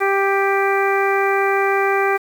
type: harmonic tone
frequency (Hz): 393.4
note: G4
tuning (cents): +6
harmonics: 1 / 2 / 3 / 4 / 5 / 6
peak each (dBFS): -18 / -21 / -23 / -24 / -25 / -26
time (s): 0-2.18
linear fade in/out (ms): 20
effects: 7-bit